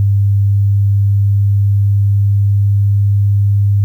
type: tone with pitch glide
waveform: sine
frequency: 100.2 to 100.9 Hz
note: G2 to G#2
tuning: +38 to -49 cents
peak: -8 dBFS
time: 0-3.84 s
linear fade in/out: 0 ms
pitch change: +13 cents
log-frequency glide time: 0.5-3.27 s
effects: 8-bit